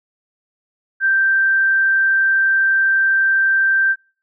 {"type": "tone", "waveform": "sine", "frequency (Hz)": 1568, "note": "G6", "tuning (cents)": 0, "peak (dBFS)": -12, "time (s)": [1, 3.96], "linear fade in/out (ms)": 50, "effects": ["noise-tail reverb RT60 0.4 s tail -26 dB re dry"]}